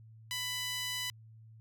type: tone with high-pass filter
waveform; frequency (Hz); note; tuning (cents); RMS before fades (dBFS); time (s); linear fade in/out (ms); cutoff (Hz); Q
sawtooth; 995; B5; +13; -37; 0.31-1.1; 0; 2600; 1.3
effects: added 111 Hz sine -52 dBFS peak until 1.6 s